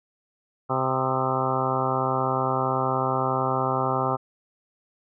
harmonic tone with a mistuned harmonic, 130.81 Hz, C3, in tune, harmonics 1 / 2 / 3 / 4 / 5 / 6 / 7 / 8 / 9 / 10, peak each -30 / -33 / -31 / -31 / -32 / -29 / -32 / -31 / -30 / -32 dBFS, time 0.69-4.17 s, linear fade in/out 20 ms, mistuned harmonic 9, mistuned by +49 cents, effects none

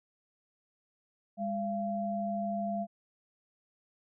sine tone pair together, 203.4 / 684 Hz, G#3 / F5, -36 / -36 cents, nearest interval octave + major sixth, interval 2100 cents, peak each -34 / -33 dBFS, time 1.37-2.87 s, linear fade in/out 50 ms, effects none

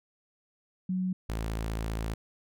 sine / sawtooth tone pair in turn, 185 / 55 Hz, F#3 / A1, 0 / 0 cents, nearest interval octave + major sixth, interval 2100 cents, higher first, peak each -27 dBFS, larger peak neither, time 0.89-1.13 / 1.29-2.14 s, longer second, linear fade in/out 5 ms, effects none

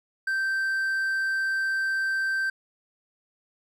triangle tone, 1561 Hz, G6, 8 cents flat, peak -22 dBFS, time 0.27-2.5 s, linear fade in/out 5 ms, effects none

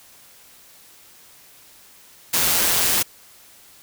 white noise with amplitude modulation, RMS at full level -17 dBFS, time 2.33-3.03 s, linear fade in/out 10 ms, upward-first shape sine, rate 175 Hz, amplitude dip 45%, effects white hiss -49 dBFS RMS until 3.82 s

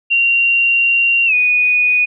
sine tone with pitch glide, 2761 to 2474 Hz, F7 to D#7, -20 to -10 cents, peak -10 dBFS, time 0.1-2.06 s, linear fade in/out 20 ms, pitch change -190 cents, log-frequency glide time 1.26-1.34 s, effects none

